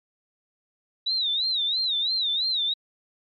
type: tone with vibrato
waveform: sine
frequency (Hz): 3842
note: B7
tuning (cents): -48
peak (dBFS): -22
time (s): 1.06-2.74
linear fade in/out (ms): 10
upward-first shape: sine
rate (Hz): 3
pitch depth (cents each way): 150
effects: MP3 48 kbps